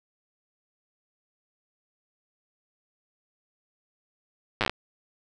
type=slowing click train; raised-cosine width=0.3 ms; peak=-8 dBFS; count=8; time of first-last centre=4.61-4.696 s; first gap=8 ms; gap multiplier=1.14; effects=none